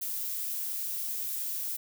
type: noise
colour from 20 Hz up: violet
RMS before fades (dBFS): -34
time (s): 0.01-1.77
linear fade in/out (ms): 10
effects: none